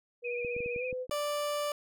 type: tone with pitch glide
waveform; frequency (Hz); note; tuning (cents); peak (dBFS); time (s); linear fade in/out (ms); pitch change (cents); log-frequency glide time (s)
sine; 482.4 to 507; B4 to B4; -41 to +45; -33; 0.22-1.07; 50; +86; 0.78-0.83
type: tone with vibrato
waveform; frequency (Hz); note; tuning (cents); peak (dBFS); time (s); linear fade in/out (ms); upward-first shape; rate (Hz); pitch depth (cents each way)
sine; 2462; D#7; -19; -37; 0.24-0.92; 10; triangle; 15; 73
type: clicks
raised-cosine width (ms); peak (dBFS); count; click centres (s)
3; -31; 7; 0.448 / 0.565 / 0.605 / 0.661 / 0.762 / 0.928 / 1.095
type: tone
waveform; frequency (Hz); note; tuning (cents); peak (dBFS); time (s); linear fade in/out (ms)
30% pulse; 587.3; D5; 0; -28; 1.11-1.72; 2
effects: none